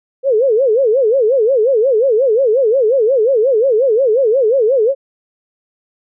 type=tone with vibrato; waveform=sine; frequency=484.2 Hz; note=B4; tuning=34 cents flat; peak=-9 dBFS; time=0.23-4.95 s; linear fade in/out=50 ms; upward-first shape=sine; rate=5.6 Hz; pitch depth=240 cents each way; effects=none